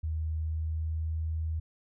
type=tone with pitch glide; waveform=sine; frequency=79 to 79.87 Hz; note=D#2 to D#2; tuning=+27 to +46 cents; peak=-29 dBFS; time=0.03-1.6 s; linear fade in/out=10 ms; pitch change=+19 cents; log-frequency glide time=0.36-1.17 s; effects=none